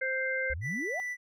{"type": "harmonic tone", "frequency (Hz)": 523, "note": "C5", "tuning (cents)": -1, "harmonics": [1, 3, 4], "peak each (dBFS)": [-34, -32, -33], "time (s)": [0.01, 0.54], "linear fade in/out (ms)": 10}
{"type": "exponential sweep", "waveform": "sine", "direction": "up", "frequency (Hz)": [58.6, 784], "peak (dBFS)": -34, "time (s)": [0.5, 1], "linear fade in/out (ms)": 0}
{"type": "tone", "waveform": "triangle", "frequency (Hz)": 1975.5, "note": "B6", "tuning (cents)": 0, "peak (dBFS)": -31, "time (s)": [0.61, 1.17], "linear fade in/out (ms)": 50}
{"effects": []}